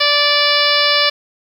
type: harmonic tone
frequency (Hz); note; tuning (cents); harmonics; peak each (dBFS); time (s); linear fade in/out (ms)
583; D5; -13; 1 / 2 / 3 / 4 / 5 / 6 / 7 / 8 / 9; -20 / -20 / -20 / -20 / -20 / -20 / -20 / -20 / -20; 0-1.1; 10
effects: 7-bit